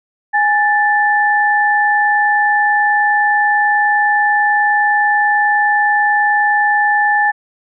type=tone pair together; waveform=sine; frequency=830.6 / 1760 Hz; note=G#5 / A6; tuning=0 / 0 cents; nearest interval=octave + minor second; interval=1300 cents; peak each=-13 dBFS; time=0.33-7.32 s; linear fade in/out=20 ms; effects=none